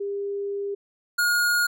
sine / square tone pair in turn, 401.3 / 1433 Hz, G4 / F6, +41 / +44 cents, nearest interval octave + minor seventh, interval 2203 cents, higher second, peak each -26 / -20 dBFS, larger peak second, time 0-0.75 / 1.18-1.67 s, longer first, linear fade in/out 10 ms, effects none

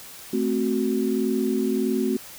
sine chord, F# diminished, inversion first, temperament equal, 220 / 261.6 / 370 Hz, A3 / C4 / F#4, 0 / 0 / 0 cents, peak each -25 dBFS, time 0.33-2.17 s, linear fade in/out 5 ms, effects white hiss -42 dBFS RMS until 2.38 s

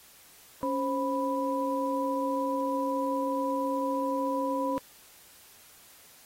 sine tone cluster, 277.6 / 528 / 988 Hz, C#4 / C5 / B5, +3 / +16 / 0 cents, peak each -31 dBFS, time 0.63-4.78 s, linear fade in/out 0 ms, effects white hiss -55 dBFS RMS until 6.25 s + AAC 48 kbps

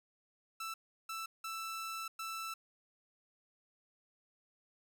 sawtooth tone bursts at uneven times, 1325 Hz, E6, 9 cents sharp, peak -36 dBFS, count 4, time 0.6-0.74 / 1.09-1.26 / 1.44-2.08 / 2.19-2.54 s, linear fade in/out 5 ms, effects none

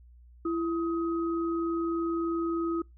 sine tone pair together, 334.6 / 1262.2 Hz, E4 / D#6, +26 / +24 cents, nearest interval octave + major seventh, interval 2298 cents, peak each -27 / -36 dBFS, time 0.45-2.82 s, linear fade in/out 5 ms, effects noise-tail reverb RT60 0.2 s tail -26 dB re dry + added 60 Hz sine -51 dBFS peak until 2.97 s

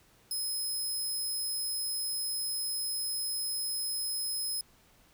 15% pulse tone, 5120 Hz, D#8, 49 cents sharp, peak -26 dBFS, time 0.31-4.61 s, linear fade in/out 2 ms, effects pink hiss -63 dBFS RMS until 5.13 s

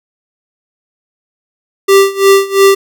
square tone with tremolo, 392.3 Hz, G4, 1 cent sharp, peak -3 dBFS, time 1.88-2.75 s, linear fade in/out 10 ms, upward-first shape sine, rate 2.9 Hz, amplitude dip 90%, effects none

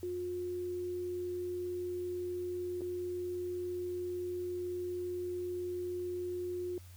sine tone with dropouts, 357.8 Hz, F4, 42 cents sharp, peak -35 dBFS, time 0.03-6.78 s, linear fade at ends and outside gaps 1 ms, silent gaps 2.809-2.817 s, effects added 89 Hz sine -50 dBFS peak until 6.96 s + white hiss -61 dBFS RMS until 6.96 s

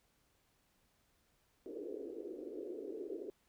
white band-pass noise, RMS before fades -45 dBFS, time 1.66-3.3 s, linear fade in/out 0 ms, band 300 to 470 Hz, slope 48 dB/octave, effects pink hiss -75 dBFS RMS until 3.48 s

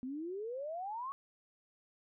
sine exponential sweep, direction up, 246.9 to 1130 Hz, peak -38 dBFS, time 0.03-1.12 s, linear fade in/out 0 ms, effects none

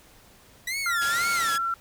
sawtooth tone with vibrato, 1925 Hz, B6, 45 cents flat, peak -24 dBFS, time 0.67-1.58 s, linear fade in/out 5 ms, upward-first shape sine, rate 2 Hz, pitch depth 250 cents each way
sine tone with pitch glide, 1388 to 1355.5 Hz, F6 to E6, -11 to +48 cents, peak -24 dBFS, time 0.86-1.74 s, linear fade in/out 2 ms, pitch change -41 cents, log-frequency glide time 1.34-1.43 s
white low-pass noise, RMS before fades -35 dBFS, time 1.01-1.57 s, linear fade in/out 10 ms, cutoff 9400 Hz, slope 24 dB/octave
effects pink hiss -54 dBFS RMS until 1.8 s

